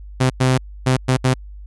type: tone bursts at uneven times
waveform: sawtooth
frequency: 129.2 Hz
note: C3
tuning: 21 cents flat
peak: -9 dBFS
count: 5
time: 0.2-0.3 / 0.4-0.58 / 0.86-0.97 / 1.08-1.17 / 1.24-1.34 s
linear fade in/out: 10 ms
effects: added 50 Hz sine -33 dBFS peak until 1.66 s + resampled to 24000 Hz